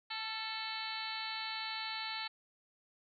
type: harmonic tone with a mistuned harmonic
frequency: 439.7 Hz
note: A4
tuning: 1 cent flat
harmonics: 2 / 3 / 4 / 5 / 6 / 7 / 8 / 9 / 10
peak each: -45 / -48 / -47 / -46 / -48 / -48 / -52 / -44 / -46 dBFS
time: 0.1-2.28 s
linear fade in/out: 10 ms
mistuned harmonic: 3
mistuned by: +32 cents
effects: none